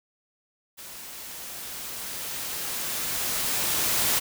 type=noise with level ramp; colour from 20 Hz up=white; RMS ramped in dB=-42 to -23 dBFS; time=0.77-4.2 s; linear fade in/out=20 ms; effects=none